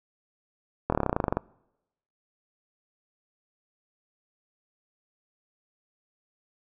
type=slowing click train; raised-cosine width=1 ms; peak=-10 dBFS; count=15; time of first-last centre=0.9-1.37 s; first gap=24 ms; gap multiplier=1.05; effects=noise-tail reverb RT60 0.9 s tail -25 dB re dry